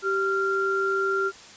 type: tone pair together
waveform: sine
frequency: 388.4 / 1384.1 Hz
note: G4 / F6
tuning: -16 / -16 cents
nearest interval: octave + minor seventh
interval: 2200 cents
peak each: -25 / -24 dBFS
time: 0.02-1.32 s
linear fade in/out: 50 ms
effects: white hiss -46 dBFS RMS until 1.56 s + resampled to 16000 Hz